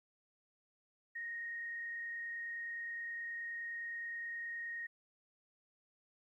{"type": "tone with frequency modulation", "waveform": "sine", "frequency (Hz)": 1864.7, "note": "A#6", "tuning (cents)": 0, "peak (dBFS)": -40, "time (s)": [1.15, 4.87], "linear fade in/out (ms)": 10, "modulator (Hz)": 29.6, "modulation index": 0.46, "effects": ["13-bit"]}